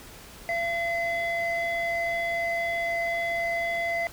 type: tone pair together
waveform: sine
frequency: 680 / 2038 Hz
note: F5 / C7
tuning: -46 / -46 cents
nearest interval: octave + perfect fifth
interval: 1900 cents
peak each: -26 / -26 dBFS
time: 0.49-4.07 s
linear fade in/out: 0 ms
effects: tanh soft clip ceiling -22 dBFS + pink hiss -46 dBFS RMS until 4.12 s